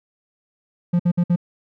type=tone bursts; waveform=triangle; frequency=174.6 Hz; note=F3; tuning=in tune; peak=-12 dBFS; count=4; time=0.93-1.361 s; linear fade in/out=10 ms; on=65 ms; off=57 ms; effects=none